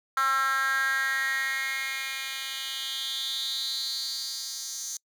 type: tone with high-pass filter sweep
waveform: 10% pulse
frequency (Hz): 268.3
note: C4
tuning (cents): +44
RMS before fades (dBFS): -30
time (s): 0.17-4.97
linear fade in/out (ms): 2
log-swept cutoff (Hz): 1300 to 6000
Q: 5.7
effects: noise-tail reverb RT60 0.1 s tail -26 dB re dry